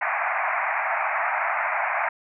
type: band-pass noise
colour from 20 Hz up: pink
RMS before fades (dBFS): -25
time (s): 0.01-2.09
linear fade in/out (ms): 5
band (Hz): 640 to 2400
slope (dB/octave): 96
effects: none